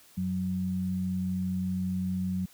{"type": "tone pair together", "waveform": "sine", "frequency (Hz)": [92.5, 185], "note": ["F#2", "F#3"], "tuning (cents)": [0, 0], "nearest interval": "octave", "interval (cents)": 1200, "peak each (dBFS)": [-36, -28], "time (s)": [0.17, 2.46], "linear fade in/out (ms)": 10, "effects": ["white hiss -57 dBFS RMS until 2.53 s"]}